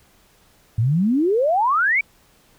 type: exponential sweep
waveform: sine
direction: up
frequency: 104.6 to 2349 Hz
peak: -15 dBFS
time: 0.78-2.01 s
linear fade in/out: 5 ms
effects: pink hiss -56 dBFS RMS until 2.58 s